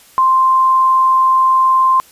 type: tone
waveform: sine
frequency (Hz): 1046.5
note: C6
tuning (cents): 0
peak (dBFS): -8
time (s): 0.18-2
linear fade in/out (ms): 0
effects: white hiss -45 dBFS RMS until 2.11 s + resampled to 32000 Hz